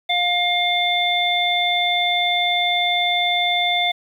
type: harmonic tone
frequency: 708 Hz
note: F5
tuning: 23 cents sharp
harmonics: 1 / 3 / 5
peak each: -21 / -22 / -20 dBFS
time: 0.09-3.92 s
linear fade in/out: 10 ms
effects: 8-bit